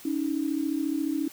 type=tone pair together; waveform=sine; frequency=281.7 / 316 Hz; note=C#4 / D#4; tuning=+28 / +27 cents; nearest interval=major second; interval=199 cents; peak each=-28 dBFS; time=0.05-1.28 s; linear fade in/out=5 ms; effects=white hiss -48 dBFS RMS until 1.32 s